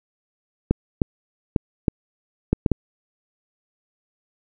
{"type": "clicks", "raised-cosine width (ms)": 3, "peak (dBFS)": -4, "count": 7, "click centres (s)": [0.71, 1.018, 1.562, 1.882, 2.53, 2.662, 2.717], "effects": []}